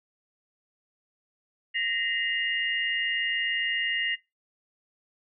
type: tone cluster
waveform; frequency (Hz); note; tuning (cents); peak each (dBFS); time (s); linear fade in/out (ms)
sine; 1863 / 2043 / 2830; A#6 / C7 / F7; -2 / -42 / +22; -30; 1.74-4.16; 20
effects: noise-tail reverb RT60 0.2 s tail -18 dB re dry